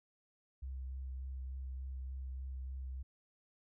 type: tone with vibrato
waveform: sine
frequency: 65.41 Hz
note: C2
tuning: in tune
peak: -40 dBFS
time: 0.62-3.03 s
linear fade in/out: 10 ms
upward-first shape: sine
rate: 3.4 Hz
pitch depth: 17 cents each way
effects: none